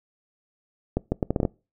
accelerating click train, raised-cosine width 2 ms, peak -9 dBFS, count 8, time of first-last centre 0.97-1.452 s, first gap 150 ms, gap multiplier 0.72, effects noise-tail reverb RT60 0.3 s tail -24 dB re dry

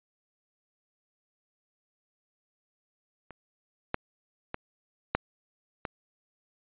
clicks, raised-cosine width 0.5 ms, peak -29 / -12 / -18 / -8 / -17 dBFS, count 5, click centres 3.307 / 3.944 / 4.544 / 5.15 / 5.852 s, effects resampled to 8000 Hz

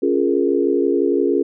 sine chord, Bb minor seventh, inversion first, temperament equal, 277.2 / 349.2 / 415.3 / 466.2 Hz, Db4 / F4 / Ab4 / Bb4, 0 / 0 / 0 / 0 cents, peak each -20 / -19 / -19 / -23 dBFS, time 0.02-1.43 s, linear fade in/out 10 ms, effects none

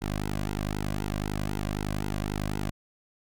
sawtooth tone with flanger, 50.9 Hz, G#1, 34 cents flat, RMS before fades -31 dBFS, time 0.01-2.71 s, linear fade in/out 20 ms, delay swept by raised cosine 1.7 to 2.29 ms, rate 3.9 Hz, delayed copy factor -1, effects none

